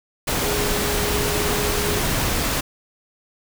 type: tone in noise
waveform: sine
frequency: 414.5 Hz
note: G#4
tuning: 3 cents flat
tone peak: -26 dBFS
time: 0.43-2 s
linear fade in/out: 10 ms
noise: pink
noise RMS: -22 dBFS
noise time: 0.27-2.61 s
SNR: -7 dB
effects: none